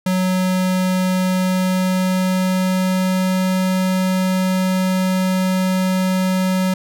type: tone with pitch glide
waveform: square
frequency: 185 to 186.29 Hz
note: F#3 to F#3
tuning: 0 to +12 cents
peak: -16 dBFS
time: 0.06-6.74 s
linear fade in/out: 5 ms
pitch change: +12 cents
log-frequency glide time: 1.12-3.57 s
effects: none